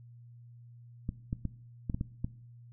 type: clicks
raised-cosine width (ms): 5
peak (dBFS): -20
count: 7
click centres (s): 1.091 / 1.329 / 1.453 / 1.898 / 1.945 / 2.011 / 2.245
effects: noise-tail reverb RT60 0.6 s tail -19 dB re dry + added 119 Hz sine -50 dBFS peak until 2.72 s